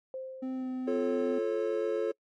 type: tone with exponential decay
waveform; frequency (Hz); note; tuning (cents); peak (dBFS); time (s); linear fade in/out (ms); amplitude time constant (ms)
sine; 523.3; C5; 0; -34; 0.14-1.39; 1; 270
type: tone with pitch glide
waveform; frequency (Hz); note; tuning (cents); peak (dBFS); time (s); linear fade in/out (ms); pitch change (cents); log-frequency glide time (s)
triangle; 259.9 to 256.2; C4 to C4; -11 to -36; -30; 0.42-1.39; 10; -25; 0.54-0.69
type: chord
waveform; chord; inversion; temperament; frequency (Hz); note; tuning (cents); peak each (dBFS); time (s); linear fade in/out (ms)
triangle; F augmented; none; just; 349.2 / 436.5 / 545.7; F4 / A4 / C#5; 0 / -14 / -27; -32 / -28 / -31; 0.87-2.12; 10
effects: noise-tail reverb RT60 0.1 s tail -26 dB re dry + MP3 48 kbps